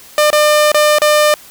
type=tone with dropouts; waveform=sawtooth; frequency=600 Hz; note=D5; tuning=37 cents sharp; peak=-4 dBFS; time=0.18-1.34 s; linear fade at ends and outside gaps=1 ms; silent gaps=0.303-0.329 / 0.718-0.745 / 0.985-1.018 s; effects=white hiss -39 dBFS RMS until 1.5 s